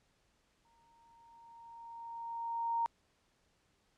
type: tone with exponential growth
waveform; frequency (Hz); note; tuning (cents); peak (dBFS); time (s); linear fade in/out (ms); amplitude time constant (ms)
sine; 927; A#5; -10; -29; 0.65-2.86; 0; 480
effects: pink hiss -74 dBFS RMS until 3.97 s + low-pass 8000 Hz 12 dB/octave